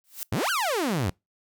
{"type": "noise with exponential growth", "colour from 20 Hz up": "blue", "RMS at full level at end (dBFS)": -30, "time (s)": [0.04, 0.23], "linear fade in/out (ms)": 0, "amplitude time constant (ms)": 40}
{"type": "exponential two-way sweep", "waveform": "sawtooth", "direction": "up then down", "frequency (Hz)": [82.41, 1622, 82.41], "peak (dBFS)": -20, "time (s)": [0.32, 1.1], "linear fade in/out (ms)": 5, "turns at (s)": 0.5}
{"effects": ["noise-tail reverb RT60 0.2 s tail -25 dB re dry"]}